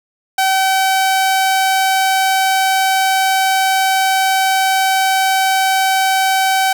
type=tone; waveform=sawtooth; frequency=766 Hz; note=G5; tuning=40 cents flat; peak=-8 dBFS; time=0.38-6.73 s; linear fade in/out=5 ms; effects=none